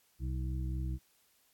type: harmonic tone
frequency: 64 Hz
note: C2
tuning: 38 cents flat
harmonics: 1 / 2 / 3 / 5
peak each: -34 / -39 / -47 / -47 dBFS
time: 0.19-0.99 s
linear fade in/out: 50 ms
effects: white hiss -70 dBFS RMS until 1.53 s + AAC 64 kbps